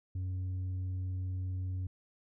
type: tone with tanh clipping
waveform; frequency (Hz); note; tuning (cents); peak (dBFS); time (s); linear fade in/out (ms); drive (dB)
sine; 92.5; F#2; 0; -34; 0.15-1.87; 5; 3
effects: none